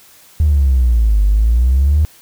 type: exponential two-way sweep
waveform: triangle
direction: down then up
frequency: 78.2 to 49 to 78.2 Hz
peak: -5 dBFS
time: 0.4-2.05 s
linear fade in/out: 0 ms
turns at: 1.25 s
effects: tanh soft clip ceiling -6 dBFS + white hiss -45 dBFS RMS until 2.21 s